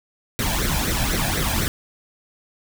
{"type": "noise with flanger", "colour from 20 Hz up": "pink", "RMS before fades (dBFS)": -22, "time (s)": [0.39, 1.68], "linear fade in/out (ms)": 0, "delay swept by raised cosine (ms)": [0.5, 1.26], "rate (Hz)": 4, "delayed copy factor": 0.7, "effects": []}